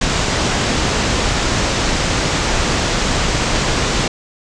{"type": "low-pass noise", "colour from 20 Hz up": "pink", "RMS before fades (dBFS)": -17, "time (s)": [0.01, 4.08], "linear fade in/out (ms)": 5, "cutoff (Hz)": 7700, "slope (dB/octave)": 48, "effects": []}